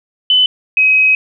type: tone pair in turn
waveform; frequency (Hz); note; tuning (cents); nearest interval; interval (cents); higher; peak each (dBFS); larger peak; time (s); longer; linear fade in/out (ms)
sine; 3017 / 2537; F#7 / D#7; +33 / +33; minor third; 300; first; -7; neither; 0.3-0.46 / 0.77-1.15; second; 2
effects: none